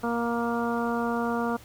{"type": "harmonic tone", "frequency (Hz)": 234.9, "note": "A#3", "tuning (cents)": 13, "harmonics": [1, 2, 3, 4, 5, 6], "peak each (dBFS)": [-28, -31, -33, -34, -35, -36], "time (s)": [0.03, 1.57], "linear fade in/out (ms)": 10, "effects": ["added 110 Hz sine -51 dBFS peak until 1.64 s", "pink hiss -51 dBFS RMS until 1.64 s"]}